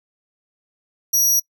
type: tone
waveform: sawtooth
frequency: 5780 Hz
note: F#8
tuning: 41 cents flat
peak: -11 dBFS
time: 1.13-1.4 s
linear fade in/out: 10 ms
effects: noise-tail reverb RT60 0.1 s tail -24 dB re dry